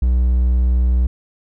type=tone; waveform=triangle; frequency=61.74 Hz; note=B1; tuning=in tune; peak=-10 dBFS; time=0.02-1.07 s; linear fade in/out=5 ms; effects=none